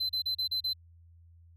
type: tone bursts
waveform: triangle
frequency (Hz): 4060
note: B7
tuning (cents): +47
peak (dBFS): -27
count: 6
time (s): 0-0.734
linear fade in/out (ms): 10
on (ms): 94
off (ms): 34
effects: added 84 Hz sine -54 dBFS peak until 1.56 s